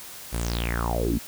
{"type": "tone with low-pass filter sweep", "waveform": "sawtooth", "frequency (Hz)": 58.27, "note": "A#1", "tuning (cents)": 0, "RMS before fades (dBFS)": -26, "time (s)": [0.32, 1.19], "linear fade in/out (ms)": 20, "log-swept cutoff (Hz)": [12000, 220], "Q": 7.9, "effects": ["white hiss -41 dBFS RMS until 1.27 s"]}